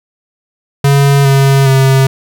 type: tone with pitch steps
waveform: square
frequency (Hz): 140 / 136.96 / 133.99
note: C#3 / C#3 / C3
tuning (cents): +18 / -20 / +42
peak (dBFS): -6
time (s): 0.84-2.07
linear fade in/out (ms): 5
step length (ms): 410
effects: 8-bit